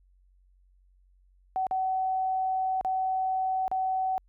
sine tone with dropouts, 755 Hz, F#5, 35 cents sharp, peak -25 dBFS, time 1.56-4.18 s, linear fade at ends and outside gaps 0 ms, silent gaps 1.668-1.711 / 2.811-2.848 / 3.68-3.715 s, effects added 46 Hz sine -59 dBFS peak until 4.28 s

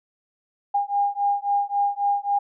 sine beating tone pair, 807 / 810.7 Hz, G#5 / G#5, -50 / -42 cents, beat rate 3.7 Hz, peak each -23 dBFS, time 0.74-2.39 s, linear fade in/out 10 ms, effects none

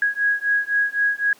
sine beating tone pair, 1653 / 1656.9 Hz, G#6 / G#6, -9 / -5 cents, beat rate 3.9 Hz, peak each -21 dBFS, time 0.02-1.33 s, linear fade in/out 2 ms, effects pink hiss -51 dBFS RMS until 1.39 s + high-pass 300 Hz 12 dB/octave

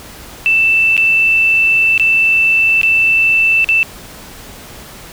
sine tone with dropouts, 2658 Hz, E7, 14 cents sharp, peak -8 dBFS, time 0.46-3.83 s, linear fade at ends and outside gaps 0 ms, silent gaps 0.967-0.977 / 1.978-1.997 / 2.814-2.832 / 3.644-3.689 s, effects pink hiss -34 dBFS RMS until 5.12 s

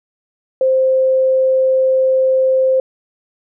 sine tone, 523.3 Hz, C5, in tune, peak -10 dBFS, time 0.61-2.8 s, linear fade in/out 2 ms, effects none

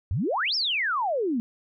sine exponential two-way sweep, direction up then down, 77.78 to 5580 to 219.4 Hz, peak -23 dBFS, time 0.11-1.4 s, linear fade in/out 0 ms, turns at 0.55 s, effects none

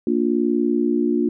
sine chord, Bb major, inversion none, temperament equal with one note detuned, 233.1 / 293.7 / 354.1 Hz, Bb3 / D4 / F4, 0 / 0 / +24 cents, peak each -21 dBFS, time 0.07-1.29 s, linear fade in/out 2 ms, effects none

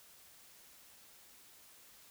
silence, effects white hiss -60 dBFS RMS until 2.1 s

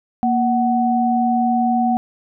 sine tone pair together, 235.1 / 746 Hz, A#3 / F#5, +15 / +14 cents, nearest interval octave + minor sixth, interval 1999 cents, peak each -17 dBFS, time 0.23-1.97 s, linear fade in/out 0 ms, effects none

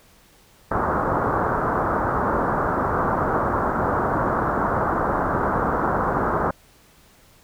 white low-pass noise, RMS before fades -22 dBFS, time 0.71-6.51 s, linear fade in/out 5 ms, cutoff 1400 Hz, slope 48 dB/octave, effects pink hiss -54 dBFS RMS until 7.43 s

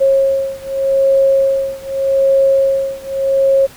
sine beating tone pair, 542 / 542.83 Hz, C#5 / C#5, -39 / -36 cents, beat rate 0.83 Hz, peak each -13 / -14 dBFS, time 0-3.67 s, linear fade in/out 20 ms, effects pink hiss -39 dBFS RMS until 3.76 s

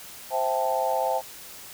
sine chord, A minor seventh, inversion first, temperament equal, 523.3 / 659.3 / 784 / 880 Hz, C5 / E5 / G5 / A5, 0 / 0 / 0 / 0 cents, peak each -28 dBFS, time 0.3-1.22 s, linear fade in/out 50 ms, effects white hiss -43 dBFS RMS until 1.73 s

